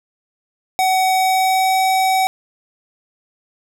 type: tone with pitch glide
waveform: square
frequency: 752 to 758.1 Hz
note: F#5 to F#5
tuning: +28 to +42 cents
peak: -14 dBFS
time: 0.79-2.27 s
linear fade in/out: 0 ms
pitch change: +14 cents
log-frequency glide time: 1.06-1.78 s
effects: none